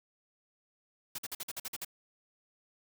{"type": "noise bursts", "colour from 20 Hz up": "white", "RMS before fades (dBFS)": -39, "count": 9, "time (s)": [1.15, 1.848], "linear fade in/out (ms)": 5, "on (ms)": 34, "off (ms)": 49, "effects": []}